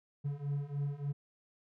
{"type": "beating tone pair", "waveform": "triangle", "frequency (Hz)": [140.7, 144.1], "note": ["C#3", "D3"], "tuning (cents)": [26, -33], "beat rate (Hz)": 3.4, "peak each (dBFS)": [-36, -34], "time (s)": [0.24, 1.13], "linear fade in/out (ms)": 20, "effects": []}